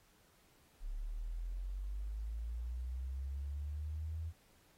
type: linear sweep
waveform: sine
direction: up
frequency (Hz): 33.81 to 82.41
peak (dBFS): -38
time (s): 0.8-4.33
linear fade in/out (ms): 50
effects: pink hiss -69 dBFS RMS until 4.77 s + AAC 48 kbps